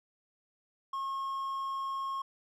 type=tone; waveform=triangle; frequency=1083 Hz; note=C#6; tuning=41 cents flat; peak=-31 dBFS; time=0.93-2.22 s; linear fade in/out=5 ms; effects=none